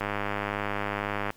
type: click train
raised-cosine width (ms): 0.5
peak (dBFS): -14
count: 133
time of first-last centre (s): 0.01-1.304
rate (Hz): 102
effects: pink hiss -58 dBFS RMS until 1.36 s